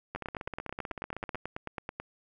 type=two click trains; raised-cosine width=0.5 ms; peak=-20 / -22 dBFS; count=18 / 20; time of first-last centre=0.15-2 / 0.16-1.355 s; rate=9.19 / 15.9 Hz; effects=none